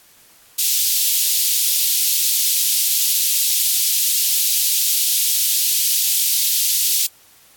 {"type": "high-pass noise", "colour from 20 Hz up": "white", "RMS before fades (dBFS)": -17, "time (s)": [0.58, 7.07], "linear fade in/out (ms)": 10, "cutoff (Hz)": 3100, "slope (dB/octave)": 24, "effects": ["white hiss -50 dBFS RMS until 7.56 s", "AAC 64 kbps"]}